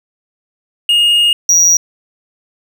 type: tone pair in turn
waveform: triangle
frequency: 2852 / 5764 Hz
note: F7 / F#8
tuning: +36 / -46 cents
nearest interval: octave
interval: 1218 cents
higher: second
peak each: -6 / -5 dBFS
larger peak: second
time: 0.89-1.33 / 1.49-1.77 s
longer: first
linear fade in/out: 2 ms
effects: none